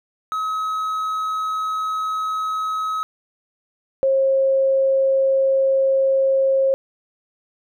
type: tone pair in turn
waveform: triangle / sine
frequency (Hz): 1278 / 537.3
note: D#6 / C5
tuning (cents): +46 / +46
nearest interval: octave + minor third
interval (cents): 1500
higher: first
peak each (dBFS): -19 / -14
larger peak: second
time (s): 0.32-3.03 / 4.03-6.74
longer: neither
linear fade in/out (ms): 0
effects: none